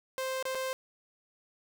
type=tone with dropouts; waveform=sawtooth; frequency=523.3 Hz; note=C5; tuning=in tune; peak=-28 dBFS; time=0.18-0.73 s; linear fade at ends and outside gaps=0 ms; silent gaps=0.426-0.453 / 0.548-0.553 s; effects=none